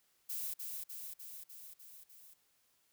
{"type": "noise with echo", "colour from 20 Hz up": "violet", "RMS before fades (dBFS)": -40, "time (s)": [0.29, 0.54], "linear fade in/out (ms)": 10, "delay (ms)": 300, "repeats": 6, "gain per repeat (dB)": -3, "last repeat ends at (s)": 2.34, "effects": ["white hiss -74 dBFS RMS until 2.92 s"]}